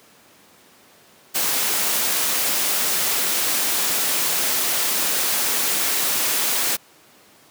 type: noise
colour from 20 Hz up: white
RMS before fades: -21 dBFS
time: 1.34-6.77 s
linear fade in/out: 20 ms
effects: pink hiss -51 dBFS RMS until 7.5 s + high-pass 200 Hz 12 dB/octave